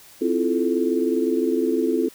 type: chord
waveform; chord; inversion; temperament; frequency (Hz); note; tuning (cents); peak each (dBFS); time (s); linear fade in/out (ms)
sine; F major seventh; second; equal with one note detuned; 261.6 / 329.6 / 349.2 / 435.2; C4 / E4 / F4 / A4; 0 / 0 / 0 / -19; -24; 0.21-2.09; 10
effects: white hiss -48 dBFS RMS until 2.14 s